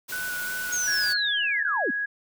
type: noise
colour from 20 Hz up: white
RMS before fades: -36 dBFS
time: 0.08-1.14 s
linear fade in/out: 20 ms
type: tone with vibrato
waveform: sine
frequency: 1480 Hz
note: F#6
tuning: in tune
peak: -29 dBFS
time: 0.12-1.17 s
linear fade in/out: 5 ms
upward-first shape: square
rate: 2.8 Hz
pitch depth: 12 cents each way
type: linear sweep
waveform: sine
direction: down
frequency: 6645 to 195.5 Hz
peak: -25 dBFS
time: 0.72-1.91 s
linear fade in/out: 10 ms
type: tone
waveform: sine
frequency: 1661.2 Hz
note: G#6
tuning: in tune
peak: -25 dBFS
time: 0.87-2.06 s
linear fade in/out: 10 ms
effects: none